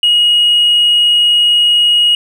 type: tone with tanh clipping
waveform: triangle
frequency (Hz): 2889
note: F#7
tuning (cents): -42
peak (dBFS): -7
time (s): 0.03-2.15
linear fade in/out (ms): 2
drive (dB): 5
effects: none